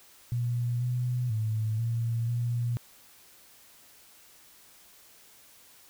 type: tone with pitch steps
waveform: sine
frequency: 120.4 / 123.8 / 109.5 / 116 / 119.5 Hz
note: B2 / B2 / A2 / A#2 / A#2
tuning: -44 / +5 / -8 / -8 / +43 cents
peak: -26 dBFS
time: 0.32-2.77 s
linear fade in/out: 0 ms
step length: 490 ms
effects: white hiss -56 dBFS RMS until 5.89 s